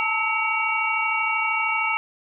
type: tone cluster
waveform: sine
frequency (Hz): 872 / 905 / 1297 / 2256 / 2751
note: A5 / A5 / E6 / C#7 / F7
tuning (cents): -16 / +48 / -28 / +30 / -27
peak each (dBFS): -29 / -30 / -27 / -24 / -28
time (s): 0-1.97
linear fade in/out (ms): 0
effects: none